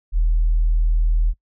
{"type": "tone", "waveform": "sine", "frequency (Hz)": 40, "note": "D#1", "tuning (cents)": 49, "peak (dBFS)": -13, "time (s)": [0.12, 1.34], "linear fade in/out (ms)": 50, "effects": ["noise-tail reverb RT60 0.1 s tail -22 dB re dry", "tanh soft clip ceiling -9 dBFS"]}